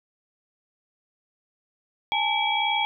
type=tone cluster; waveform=sine; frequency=826 / 888 / 2309 / 3307 Hz; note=G#5 / A5 / D7 / G#7; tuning=-10 / +16 / -30 / -8 cents; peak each=-27 dBFS; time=2.12-2.85 s; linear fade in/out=0 ms; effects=none